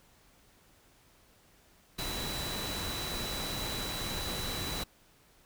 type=tone in noise; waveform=sine; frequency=3951 Hz; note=B7; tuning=in tune; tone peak=-39 dBFS; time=1.98-4.84 s; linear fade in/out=10 ms; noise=pink; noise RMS=-37 dBFS; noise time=1.98-4.84 s; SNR=-5 dB; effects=pink hiss -63 dBFS RMS until 5.45 s